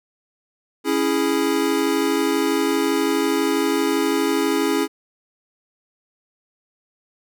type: chord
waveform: square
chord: C# minor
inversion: none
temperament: equal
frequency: 277.2 / 329.6 / 415.3 Hz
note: C#4 / E4 / G#4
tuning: 0 / 0 / 0 cents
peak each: -23 dBFS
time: 0.84-4.88 s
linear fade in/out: 50 ms
effects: none